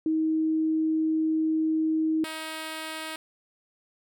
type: tone pair in turn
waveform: sine / 5% pulse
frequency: 316.5 / 316.5 Hz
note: D#4 / D#4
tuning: +30 / +30 cents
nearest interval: unison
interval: 0 cents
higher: neither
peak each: -22 dBFS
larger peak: neither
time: 0.06-2.24 / 2.24-3.16 s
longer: first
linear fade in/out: 2 ms
effects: none